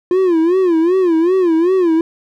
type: tone with vibrato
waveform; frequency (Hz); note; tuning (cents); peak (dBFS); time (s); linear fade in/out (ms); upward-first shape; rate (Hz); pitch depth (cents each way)
triangle; 349.2; F4; 0; -8; 0.11-2.01; 2; sine; 2.6; 150
effects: none